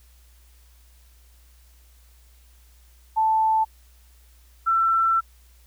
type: tone pair in turn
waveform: sine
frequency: 880 / 1341.2 Hz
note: A5 / E6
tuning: 0 / +30 cents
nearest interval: perfect fifth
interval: 730 cents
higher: second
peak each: -17 dBFS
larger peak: neither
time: 3.16-3.65 / 4.66-5.21 s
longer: second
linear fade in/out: 20 ms
effects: added 60 Hz sine -51 dBFS peak until 5.66 s + white hiss -60 dBFS RMS until 5.66 s